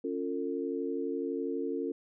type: chord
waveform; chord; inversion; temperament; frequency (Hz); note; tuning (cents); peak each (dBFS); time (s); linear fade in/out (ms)
sine; Db augmented; none; equal with one note detuned; 277.2 / 349.2 / 450.8; Db4 / F4 / A4; 0 / 0 / +42; -35 / -36 / -35; 0.04-1.92; 5
effects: none